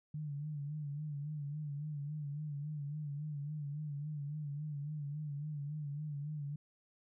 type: tone with vibrato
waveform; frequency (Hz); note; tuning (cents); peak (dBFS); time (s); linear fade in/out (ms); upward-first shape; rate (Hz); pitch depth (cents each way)
sine; 147.5; D3; +8; -38; 0.14-6.56; 5; sine; 3.6; 70
effects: none